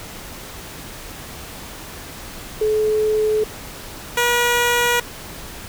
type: tone pair in turn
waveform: sine / 10% pulse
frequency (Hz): 429.7 / 481.2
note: A4 / B4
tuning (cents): -41 / -45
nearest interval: major second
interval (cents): 196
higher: second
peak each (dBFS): -15 / -7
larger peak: second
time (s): 2.61-3.44 / 4.17-5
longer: neither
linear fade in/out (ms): 5
effects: pink hiss -35 dBFS RMS until 5.68 s